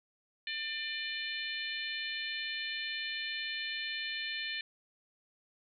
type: harmonic tone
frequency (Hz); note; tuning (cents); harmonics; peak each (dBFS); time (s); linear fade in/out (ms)
597; D5; +28; 3 / 4 / 5 / 6 / 7; -40 / -41 / -42 / -43 / -43; 0.47-4.61; 2
effects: none